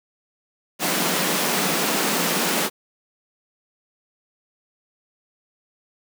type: high-pass noise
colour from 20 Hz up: pink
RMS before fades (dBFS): -22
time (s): 0.79-2.7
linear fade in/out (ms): 50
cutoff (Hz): 160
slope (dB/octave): 96
effects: none